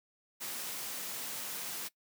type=high-pass noise; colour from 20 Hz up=white; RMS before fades=-40 dBFS; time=0.4-1.89 s; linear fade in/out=20 ms; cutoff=130 Hz; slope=48 dB/octave; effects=noise-tail reverb RT60 0.1 s tail -20 dB re dry